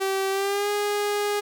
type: tone with pitch glide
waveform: sawtooth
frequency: 386.7 to 412.1 Hz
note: G4 to G#4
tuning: -24 to -13 cents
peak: -19 dBFS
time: 0-1.41 s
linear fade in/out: 20 ms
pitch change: +111 cents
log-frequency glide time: 0.3-0.7 s
effects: none